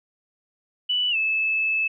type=tone with pitch glide; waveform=sine; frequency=2967 to 2613 Hz; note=F#7 to E7; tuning=+4 to -16 cents; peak=-20 dBFS; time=0.89-1.88 s; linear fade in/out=10 ms; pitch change=-220 cents; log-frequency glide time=1.1-1.16 s; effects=none